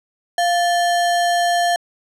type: tone with sample-and-hold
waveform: sine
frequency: 697 Hz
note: F5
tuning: 4 cents flat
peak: -14 dBFS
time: 0.38-1.76 s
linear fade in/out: 2 ms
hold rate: 2450 Hz
effects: low-pass 9000 Hz 12 dB/octave